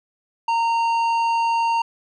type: tone with tanh clipping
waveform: sine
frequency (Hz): 922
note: A#5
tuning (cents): -19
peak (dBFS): -19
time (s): 0.48-1.82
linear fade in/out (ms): 5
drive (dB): 10
effects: none